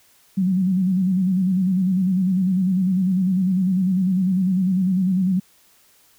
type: tone with vibrato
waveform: sine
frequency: 186.1 Hz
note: F#3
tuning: 10 cents sharp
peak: -16 dBFS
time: 0.37-5.4 s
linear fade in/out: 10 ms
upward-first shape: square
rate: 10 Hz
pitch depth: 61 cents each way
effects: white hiss -56 dBFS RMS until 6.18 s